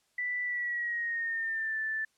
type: tone with pitch glide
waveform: sine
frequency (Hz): 1975.5 to 1760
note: B6 to A6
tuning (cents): 0 to 0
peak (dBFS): -30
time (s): 0.18-2.05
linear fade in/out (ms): 5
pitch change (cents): -200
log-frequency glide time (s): 0.43-1.78
effects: white hiss -72 dBFS RMS until 2.17 s + low-pass 9000 Hz 12 dB/octave